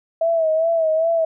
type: tone with vibrato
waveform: sine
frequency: 649 Hz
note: E5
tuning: 27 cents flat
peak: -15 dBFS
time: 0.21-1.25 s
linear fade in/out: 5 ms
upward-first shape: sine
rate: 2.5 Hz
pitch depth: 55 cents each way
effects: none